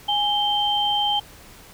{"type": "tone pair together", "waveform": "sine", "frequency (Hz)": [829, 3130], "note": ["G#5", "G7"], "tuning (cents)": [-3, -3], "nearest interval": "octave + major seventh", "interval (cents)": 2300, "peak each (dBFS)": [-22, -21], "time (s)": [0.08, 1.2], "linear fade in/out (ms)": 10, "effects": ["pink hiss -46 dBFS RMS until 1.73 s"]}